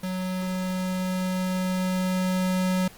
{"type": "tone with level ramp", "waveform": "square", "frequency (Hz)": 184.9, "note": "F#3", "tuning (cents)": -1, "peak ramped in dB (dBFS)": [-28, -22], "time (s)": [0.03, 2.88], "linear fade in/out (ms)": 5, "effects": ["pink hiss -49 dBFS RMS until 2.97 s", "Opus 24 kbps"]}